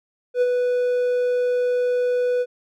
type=tone with ADSR envelope; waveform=triangle; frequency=493.9 Hz; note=B4; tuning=in tune; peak=-12 dBFS; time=0.34-2.46 s; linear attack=76 ms; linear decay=35 ms; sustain=-4 dB; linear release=47 ms; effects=none